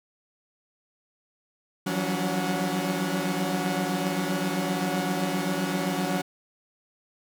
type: tone cluster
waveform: sawtooth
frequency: 165.1 / 182.3 / 190 / 283.3 / 730 Hz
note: E3 / F#3 / F#3 / C#4 / F#5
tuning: +3 / -25 / +46 / +38 / -24 cents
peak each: -30 / -26 / -28 / -27 / -31 dBFS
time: 1.86-6.22 s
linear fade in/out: 10 ms
effects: none